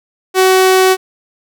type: tone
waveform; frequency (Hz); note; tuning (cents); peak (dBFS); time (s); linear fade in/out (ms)
sawtooth; 375.6; F#4; +26; -3; 0.34-0.97; 50
effects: none